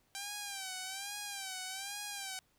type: tone with vibrato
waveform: 5% pulse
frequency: 784 Hz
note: G5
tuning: in tune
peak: -28 dBFS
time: 0.15-2.39 s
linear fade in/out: 0 ms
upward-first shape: sine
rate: 1.2 Hz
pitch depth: 90 cents each way
effects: pink hiss -73 dBFS RMS until 2.58 s